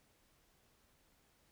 silence, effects pink hiss -72 dBFS RMS until 1.51 s

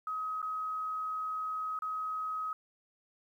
sine tone with dropouts, 1268 Hz, D#6, 32 cents sharp, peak -33 dBFS, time 0.07-2.53 s, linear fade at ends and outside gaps 2 ms, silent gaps 0.418-0.427 / 1.79-1.821 s, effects 11-bit

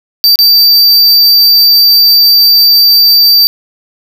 square tone with dropouts, 4651 Hz, D8, 18 cents flat, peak -3 dBFS, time 0.24-3.47 s, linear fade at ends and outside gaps 0 ms, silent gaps 0.357-0.389 s, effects none

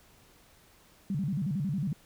sine tone with vibrato, 168 Hz, E3, 33 cents sharp, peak -28 dBFS, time 1.1-1.93 s, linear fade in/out 2 ms, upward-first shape square, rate 11 Hz, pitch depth 270 cents each way, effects pink hiss -60 dBFS RMS until 2.05 s

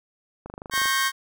click train, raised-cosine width 1 ms, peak -23 dBFS, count 11, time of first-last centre 0.46-0.857 s, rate 25.2 Hz
sawtooth chord, G diminished, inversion second, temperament equal with one note detuned, 1088.4 / 1568 / 1864.7 Hz, Db6 / G6 / Bb6, -32 / 0 / 0 cents, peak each -21 / -21 / -24 dBFS, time 0.71-1.12 s, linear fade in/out 50 ms
effects none

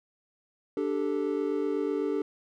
triangle chord, D suspended fourth, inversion none, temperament equal, 293.7 / 392 / 440 Hz, D4 / G4 / A4, 0 / 0 / 0 cents, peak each -29 dBFS, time 0.77-2.22 s, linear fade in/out 2 ms, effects none

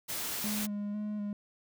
white noise, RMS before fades -36 dBFS, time 0.08-0.67 s, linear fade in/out 20 ms
triangle tone with vibrato, 207.7 Hz, G#3, in tune, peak -31 dBFS, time 0.44-1.33 s, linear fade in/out 2 ms, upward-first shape square, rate 2 Hz, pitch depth 20 cents each way
effects none

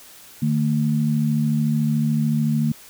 sine tone pair together, 150.95 / 224.6 Hz, D3 / A3, +48 / +36 cents, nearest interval perfect fifth, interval 688 cents, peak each -20 dBFS, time 0.42-2.72 s, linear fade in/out 5 ms, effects white hiss -45 dBFS RMS until 2.89 s

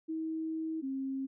sine tone pair in turn, 320 / 268.2 Hz, D#4 / C4, +49 / +43 cents, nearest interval minor third, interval 306 cents, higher first, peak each -33 / -33 dBFS, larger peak neither, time 0.08-0.82 / 0.82-1.27 s, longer first, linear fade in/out 20 ms, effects none

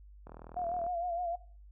click train, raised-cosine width 1 ms, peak -34 dBFS, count 25, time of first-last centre 0.27-0.866 s, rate 40.3 Hz
sine tone with vibrato, 698.5 Hz, F5, in tune, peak -32 dBFS, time 0.56-1.36 s, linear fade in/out 10 ms, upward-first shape sine, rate 6.5 Hz, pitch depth 61 cents each way
effects noise-tail reverb RT60 0.5 s tail -21 dB re dry + added 50 Hz sine -51 dBFS peak until 1.71 s

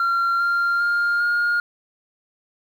sine tone with pitch steps, 1375 / 1390.2 / 1405.5 / 1421 Hz, F6 / F6 / F6 / F6, -27 / -8 / +11 / +30 cents, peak -15 dBFS, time 0-1.6 s, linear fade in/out 2 ms, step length 400 ms, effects tanh soft clip ceiling -16 dBFS + 8-bit

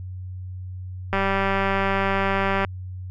click train, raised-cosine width 0.5 ms, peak -8 dBFS, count 297, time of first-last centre 1.13-2.648 s, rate 195 Hz, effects added 92 Hz sine -31 dBFS peak until 3.1 s

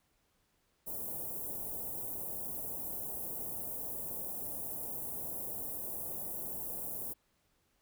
white band-stop noise, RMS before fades -40 dBFS, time 0.86-7.14 s, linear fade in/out 20 ms, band 750 to 11000 Hz, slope 24 dB/octave, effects pink hiss -75 dBFS RMS until 7.81 s

